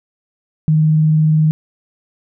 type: tone with vibrato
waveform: sine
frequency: 155.7 Hz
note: D#3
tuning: 2 cents sharp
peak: -9 dBFS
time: 0.68-1.51 s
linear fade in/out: 0 ms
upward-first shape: sine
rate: 20 Hz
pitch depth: 29 cents each way
effects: none